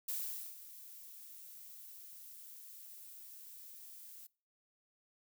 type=noise with ADSR envelope; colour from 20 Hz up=violet; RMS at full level=-38 dBFS; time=0.08-4.27 s; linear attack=7 ms; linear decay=460 ms; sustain=-15 dB; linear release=7 ms; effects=noise-tail reverb RT60 0.4 s tail -24 dB re dry